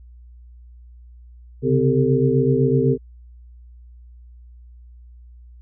sine tone cluster, 132.1 / 140 / 256 / 394.2 / 450.5 Hz, C3 / C#3 / C4 / G4 / A4, +17 / +18 / -38 / +10 / +41 cents, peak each -21 dBFS, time 1.62-2.98 s, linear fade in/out 50 ms, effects added 60 Hz sine -41 dBFS peak until 5.61 s

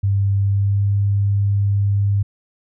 sine tone with pitch glide, 99.1 to 100.48 Hz, G2 to G2, +19 to +43 cents, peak -14 dBFS, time 0.03-2.23 s, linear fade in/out 10 ms, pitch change +24 cents, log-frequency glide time 0.42-0.84 s, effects none

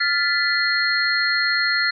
sine tone cluster, 1395 / 1747 / 1994 / 4246 Hz, F6 / A6 / B6 / C8, -2 / -13 / +16 / +25 cents, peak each -23 dBFS, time 0-1.91 s, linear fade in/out 10 ms, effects none

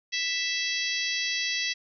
harmonic tone, 659.3 Hz, E5, in tune, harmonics 3 / 4 / 5 / 6 / 7 / 8 / 9, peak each -32 / -33 / -34 / -35 / -35 / -36 / -37 dBFS, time 0.12-1.74 s, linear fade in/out 20 ms, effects none

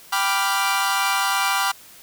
sawtooth chord, G dominant seventh, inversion none, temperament equal, 784 / 987.8 / 1174.7 / 1396.9 Hz, G5 / B5 / D6 / F6, 0 / 0 / 0 / 0 cents, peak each -21 dBFS, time 0.12-1.72 s, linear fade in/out 10 ms, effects white hiss -46 dBFS RMS until 2.02 s

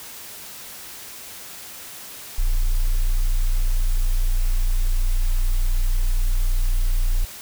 sine tone, 29.92 Hz, A#0, 46 cents sharp, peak -13 dBFS, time 2.38-7.25 s, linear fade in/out 10 ms, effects tanh soft clip ceiling -15 dBFS + white hiss -38 dBFS RMS until 7.41 s

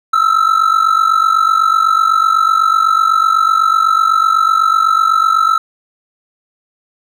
triangle ring-modulated tone, 1318.5 Hz, E6, in tune, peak -4 dBFS, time 0.13-5.58 s, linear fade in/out 5 ms, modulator 24 Hz, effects none

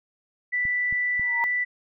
sine tone, 1975.5 Hz, B6, in tune, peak -22 dBFS, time 0.52-1.65 s, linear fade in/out 20 ms
clicks, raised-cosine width 5 ms, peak -28 dBFS, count 3, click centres 0.653 / 0.926 / 1.196 s
sine tone with exponential growth, 936 Hz, A#5, 7 cents sharp, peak -21 dBFS, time 1.18-1.44 s, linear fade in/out 0 ms, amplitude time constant 56 ms
effects none

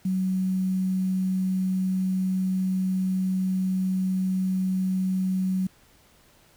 sine tone with quantisation, 187.3 Hz, F#3, 21 cents sharp, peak -22 dBFS, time 0.05-5.67 s, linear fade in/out 5 ms, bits 8, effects pink hiss -58 dBFS RMS until 6.56 s

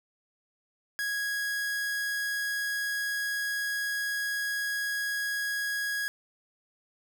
45% pulse tone, 1656 Hz, G#6, 5 cents flat, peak -29 dBFS, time 0.99-6.08 s, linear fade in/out 0 ms, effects none

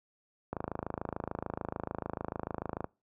click train, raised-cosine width 1 ms, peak -20 dBFS, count 63, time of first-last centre 0.53-2.843 s, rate 26.8 Hz, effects noise-tail reverb RT60 0.3 s tail -25 dB re dry + high-pass 60 Hz 12 dB/octave

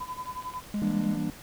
sine tone with tremolo, 1008 Hz, B5, 35 cents sharp, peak -31 dBFS, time 0-0.61 s, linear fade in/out 10 ms, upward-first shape sine, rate 11 Hz, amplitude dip 85%
clicks, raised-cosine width 0.3 ms, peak -32 dBFS, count 9, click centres 0.258 / 0.424 / 0.502 / 0.538 / 0.64 / 0.744 / 0.874 / 0.911 / 1.038 s
triangle tone, 206.9 Hz, G#3, 6 cents flat, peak -25 dBFS, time 0.74-1.16 s, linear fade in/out 2 ms
triangle chord, E half-diminished seventh, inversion none, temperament just, 164.81 / 197.78 / 237.3 / 296.7 Hz, E3 / G3 / Bb3 / D4, 0 / +16 / +31 / +18 cents, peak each -31 dBFS, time 0.82-1.3 s, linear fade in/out 0 ms
effects pink hiss -47 dBFS RMS until 1.42 s

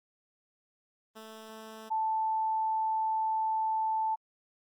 10% pulse / sine tone pair in turn, 220 / 880 Hz, A3 / A5, 0 / 0 cents, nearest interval 2 octaves, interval 2400 cents, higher second, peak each -36 / -27 dBFS, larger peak second, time 1.15-1.9 / 1.9-4.16 s, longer second, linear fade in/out 20 ms, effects Opus 32 kbps

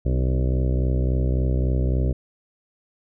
harmonic tone with a mistuned harmonic, 63.6 Hz, C2, 48 cents flat, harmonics 1 / 2 / 3 / 4 / 5 / 6 / 7 / 8 / 9 / 10, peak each -20 / -24 / -33 / -33 / -35 / -34 / -38 / -38 / -38 / -44 dBFS, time 0.05-2.13 s, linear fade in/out 10 ms, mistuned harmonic 5, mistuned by -26 cents, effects none

